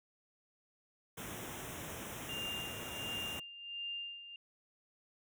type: band-stop noise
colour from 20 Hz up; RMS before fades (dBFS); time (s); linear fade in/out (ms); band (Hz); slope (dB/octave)
pink; -44; 1.17-3.4; 10; 3700 to 5500; 96
type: tone with tremolo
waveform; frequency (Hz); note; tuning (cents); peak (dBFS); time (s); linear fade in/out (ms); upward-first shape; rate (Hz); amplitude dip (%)
sine; 2800; F7; +4; -38; 2.29-4.36; 2; sine; 1.4; 70
effects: high-pass 80 Hz 12 dB/octave